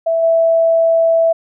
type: tone with level steps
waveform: sine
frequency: 659.3 Hz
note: E5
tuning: in tune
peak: -12 / -9 dBFS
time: 0.06-1.33 s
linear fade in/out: 10 ms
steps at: 0.22 s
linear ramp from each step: 20 ms
effects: none